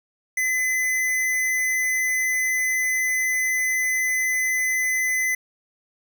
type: tone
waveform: square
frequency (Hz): 2024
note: B6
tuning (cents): +42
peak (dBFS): -21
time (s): 0.37-5.35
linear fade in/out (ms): 5
effects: none